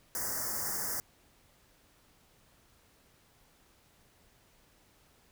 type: band-stop noise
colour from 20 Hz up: white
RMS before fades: -35 dBFS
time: 0.15-1 s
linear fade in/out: 0 ms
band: 2000 to 4900 Hz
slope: 96 dB/octave
effects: pink hiss -65 dBFS RMS until 5.31 s